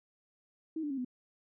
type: tone with pitch steps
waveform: sine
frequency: 318.9 / 294.1 / 271.3 / 250.2 Hz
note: D#4 / D4 / C#4 / B3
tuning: +43 / +3 / -37 / +23 cents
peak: -33 dBFS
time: 0.76-1.048 s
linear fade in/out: 5 ms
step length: 72 ms
effects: none